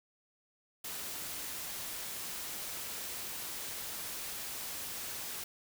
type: noise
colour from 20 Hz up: white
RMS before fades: -41 dBFS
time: 0.84-5.44 s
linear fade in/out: 5 ms
effects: none